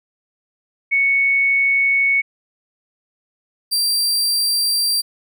sine / sawtooth tone pair in turn, 2217 / 4713 Hz, C#7 / D8, 0 / +5 cents, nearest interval octave + minor second, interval 1305 cents, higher second, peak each -13 dBFS, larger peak neither, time 0.91-2.22 / 3.71-5.02 s, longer neither, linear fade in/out 20 ms, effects none

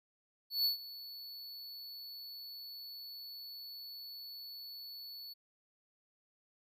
square tone with ADSR envelope, 4435 Hz, C#8, in tune, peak -28 dBFS, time 0.5-5.34 s, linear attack 150 ms, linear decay 120 ms, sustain -18 dB, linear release 17 ms, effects none

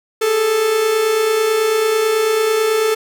45% pulse tone pair together, 410.9 / 440 Hz, G#4 / A4, -18 / 0 cents, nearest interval minor second, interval 118 cents, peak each -23 / -14 dBFS, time 0.21-2.95 s, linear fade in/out 10 ms, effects none

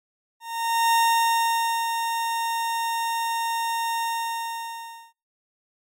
40% pulse tone with ADSR envelope, 921 Hz, A#5, 21 cents flat, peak -16 dBFS, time 0.4-5.13 s, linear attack 530 ms, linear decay 940 ms, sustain -7 dB, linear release 1100 ms, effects noise-tail reverb RT60 0.3 s tail -26 dB re dry + MP3 64 kbps

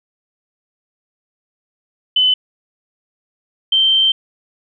sine tone pair in turn, 3023 / 3126 Hz, F#7 / G7, +36 / -6 cents, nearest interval minor second, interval 58 cents, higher second, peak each -10 dBFS, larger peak neither, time 2.16-2.34 / 3.72-4.12 s, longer second, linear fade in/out 5 ms, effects none

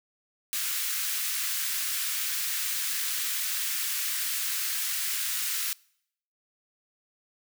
white high-pass noise, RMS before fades -30 dBFS, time 0.53-5.73 s, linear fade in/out 0 ms, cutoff 1400 Hz, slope 24 dB/octave, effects noise-tail reverb RT60 0.7 s tail -25 dB re dry

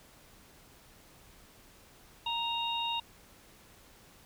harmonic tone, 932.3 Hz, A#5, in tune, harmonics 1 / 3 / 4, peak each -34 / -36 / -36 dBFS, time 2.26-3 s, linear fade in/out 5 ms, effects pink hiss -58 dBFS RMS until 4.25 s

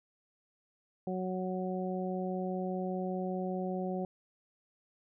harmonic tone, 185 Hz, F#3, in tune, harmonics 1 / 2 / 3 / 4, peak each -35 / -38 / -40 / -41 dBFS, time 1.07-4.05 s, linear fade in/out 2 ms, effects none

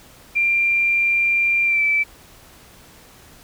sine tone with pitch glide, 2379 to 2319 Hz, D7 to D7, +22 to -22 cents, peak -15 dBFS, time 0.35-2.04 s, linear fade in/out 20 ms, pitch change -44 cents, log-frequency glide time 1.64-1.83 s, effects pink hiss -47 dBFS RMS until 3.43 s

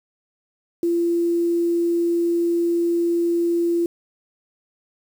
sine tone with quantisation, 341.5 Hz, F4, 39 cents flat, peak -17 dBFS, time 0.83-3.86 s, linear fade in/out 2 ms, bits 7, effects none

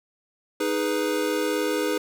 square chord, G# minor, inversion second, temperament equal, 311.1 / 415.3 / 493.9 Hz, D#4 / G#4 / B4, 0 / 0 / 0 cents, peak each -28 dBFS, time 0.6-1.98 s, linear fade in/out 5 ms, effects none

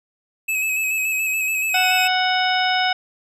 square tone with vibrato, 2572 Hz, E7, 43 cents flat, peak -20 dBFS, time 0.48-2.08 s, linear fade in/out 10 ms, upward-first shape square, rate 7 Hz, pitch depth 26 cents each way
harmonic tone, 740 Hz, F#5, in tune, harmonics 1 / 2 / 3 / 4 / 5 / 7, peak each -20 / -23 / -25 / -26 / -27 / -28 dBFS, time 1.74-2.93 s, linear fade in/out 5 ms
effects none

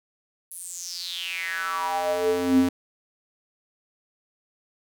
square tone with high-pass filter sweep, 88.5 Hz, F2, 23 cents sharp, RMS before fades -26 dBFS, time 0.51-2.69 s, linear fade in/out 5 ms, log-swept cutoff 11000 to 210 Hz, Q 6.8, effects none

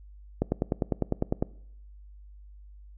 click train, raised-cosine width 2 ms, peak -11 dBFS, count 11, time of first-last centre 0.42-1.425 s, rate 9.95 Hz, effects noise-tail reverb RT60 0.7 s tail -22 dB re dry + added 50 Hz sine -46 dBFS peak until 2.97 s

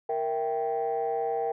sine chord, E diminished, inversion second, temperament equal, 466.2 / 659.3 / 784 Hz, Bb4 / E5 / G5, 0 / 0 / 0 cents, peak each -28 / -33 / -29 dBFS, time 0.09-1.52 s, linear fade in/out 5 ms, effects tanh soft clip ceiling -20 dBFS

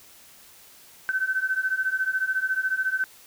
sine beating tone pair, 1522 / 1536 Hz, F#6 / G6, +48 / -36 cents, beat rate 14 Hz, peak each -27 / -25 dBFS, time 1.09-3.04 s, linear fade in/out 0 ms, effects white hiss -51 dBFS RMS until 3.26 s

